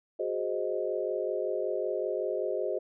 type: chord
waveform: sine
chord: Ab dominant seventh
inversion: third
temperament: equal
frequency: 370 / 415.3 / 523.3 / 622.3 Hz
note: Gb4 / Ab4 / C5 / Eb5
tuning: 0 / 0 / 0 / 0 cents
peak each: -34 dBFS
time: 0.19-2.79 s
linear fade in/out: 10 ms
effects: none